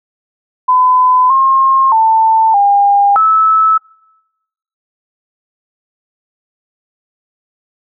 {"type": "tone with pitch steps", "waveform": "sine", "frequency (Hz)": [1010, 1069, 890, 806, 1304], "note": ["B5", "C6", "A5", "G5", "E6"], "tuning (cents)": [39, 37, 20, 48, -19], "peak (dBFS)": -6, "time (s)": [0.68, 3.78], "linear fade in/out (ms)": 10, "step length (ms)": 620, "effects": ["noise-tail reverb RT60 1.0 s tail -26 dB re dry"]}